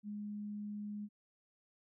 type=tone; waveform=sine; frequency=207.7 Hz; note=G#3; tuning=in tune; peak=-40 dBFS; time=0.03-1.09 s; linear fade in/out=50 ms; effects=none